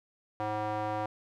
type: tone with band-pass filter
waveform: square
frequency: 106.7 Hz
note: G#2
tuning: 47 cents sharp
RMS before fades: -33 dBFS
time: 0.4-1.06 s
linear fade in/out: 0 ms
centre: 790 Hz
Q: 2
effects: none